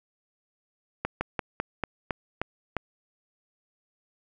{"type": "slowing click train", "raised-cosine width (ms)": 0.5, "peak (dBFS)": -12, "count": 8, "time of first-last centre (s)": [1.05, 2.767], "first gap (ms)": 160, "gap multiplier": 1.14, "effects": []}